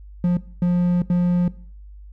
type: tone bursts at uneven times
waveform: triangle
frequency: 176.8 Hz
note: F3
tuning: 22 cents sharp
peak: -13 dBFS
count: 3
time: 0.24-0.37 / 0.62-1.02 / 1.1-1.48 s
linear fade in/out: 2 ms
effects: noise-tail reverb RT60 0.5 s tail -19 dB re dry + added 50 Hz sine -38 dBFS peak until 2.12 s